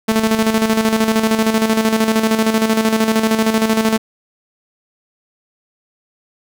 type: tone with tremolo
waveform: sawtooth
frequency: 221.1 Hz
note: A3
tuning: 9 cents sharp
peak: -7 dBFS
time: 0.08-3.98 s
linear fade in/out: 10 ms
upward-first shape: square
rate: 13 Hz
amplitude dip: 55%
effects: none